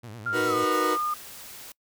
sawtooth tone with vibrato, 111.5 Hz, A2, 23 cents sharp, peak -35 dBFS, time 0.03-0.65 s, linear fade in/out 10 ms, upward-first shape sine, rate 9.5 Hz, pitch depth 150 cents each way
sine tone with pitch glide, 1396.9 to 1216.1 Hz, F6 to D#6, 0 to -40 cents, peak -25 dBFS, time 0.26-1.14 s, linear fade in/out 5 ms, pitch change -240 cents, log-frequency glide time 0.46-0.55 s
40% pulse chord, B major seventh, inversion first, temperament equal, 311.1 / 370 / 466.2 / 493.9 Hz, D#4 / F#4 / A#4 / B4, 0 / 0 / 0 / 0 cents, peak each -29 dBFS, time 0.32-0.98 s, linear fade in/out 50 ms
white noise, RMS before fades -43 dBFS, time 0.72-1.72 s, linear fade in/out 2 ms
effects noise-tail reverb RT60 0.1 s tail -24 dB re dry

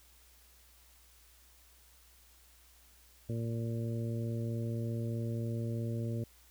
harmonic tone, 115.4 Hz, A#2, 17 cents flat, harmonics 1 / 2 / 3 / 4 / 5, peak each -34 / -40 / -44 / -46 / -48 dBFS, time 3.29-6.24 s, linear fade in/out 5 ms, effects added 60 Hz sine -63 dBFS peak until 6.5 s + white hiss -63 dBFS RMS until 6.5 s

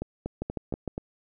two click trains, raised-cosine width 2 ms, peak -17 / -18 dBFS, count 4 / 5, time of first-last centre 0.42-0.877 / 0.02-0.979 s, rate 6.56 / 4.17 Hz, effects none

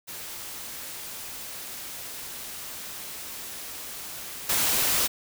white noise with level steps, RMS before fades -38 / -24 dBFS, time 0.07-5.08 s, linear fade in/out 20 ms, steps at 4.49 s, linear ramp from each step 5 ms, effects none

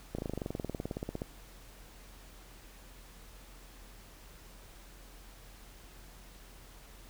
slowing click train, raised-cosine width 2 ms, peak -22 dBFS, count 23, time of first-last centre 0.15-1.219 s, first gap 35 ms, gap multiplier 1.03, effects added 43 Hz sine -53 dBFS peak until 7.09 s + pink hiss -56 dBFS RMS until 7.09 s

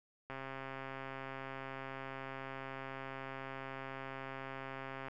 click train, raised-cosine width 0.5 ms, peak -29 dBFS, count 642, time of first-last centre 0.3-5.084 s, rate 134 Hz, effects none

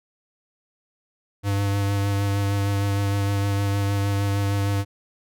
square tone with vibrato, 100 Hz, G2, 35 cents sharp, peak -21 dBFS, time 1.43-4.85 s, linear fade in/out 50 ms, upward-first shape sine, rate 6.5 Hz, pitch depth 16 cents each way, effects none

